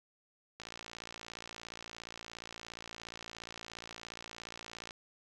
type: click train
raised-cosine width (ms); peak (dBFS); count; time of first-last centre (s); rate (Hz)
0.2; -27; 247; 0.6-4.908; 57.1
effects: none